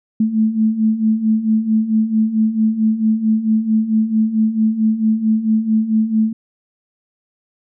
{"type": "beating tone pair", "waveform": "sine", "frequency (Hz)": [216.2, 220.7], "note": ["A3", "A3"], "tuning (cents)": [-30, 5], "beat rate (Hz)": 4.5, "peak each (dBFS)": [-19, -14], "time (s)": [0.2, 6.33], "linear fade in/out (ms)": 5, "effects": []}